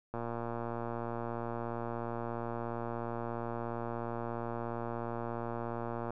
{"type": "click train", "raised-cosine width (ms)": 1, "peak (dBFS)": -24, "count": 699, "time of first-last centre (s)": [0.14, 6.106], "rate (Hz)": 117, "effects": []}